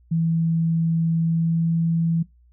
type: tone with pitch glide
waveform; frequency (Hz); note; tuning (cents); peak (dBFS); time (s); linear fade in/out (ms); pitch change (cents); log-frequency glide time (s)
sine; 164.4 to 165.64; E3 to E3; -4 to +9; -18; 0.11-2.23; 10; +13; 1.21-1.73
effects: noise-tail reverb RT60 0.2 s tail -21 dB re dry + added 60 Hz sine -52 dBFS peak until 2.52 s